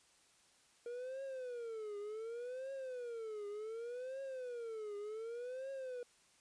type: tone with vibrato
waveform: triangle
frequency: 471.2 Hz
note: A#4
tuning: 19 cents sharp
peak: -40 dBFS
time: 0.86-6.03 s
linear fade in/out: 2 ms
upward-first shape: triangle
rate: 0.67 Hz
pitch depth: 260 cents each way
effects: white hiss -69 dBFS RMS until 6.4 s + resampled to 22050 Hz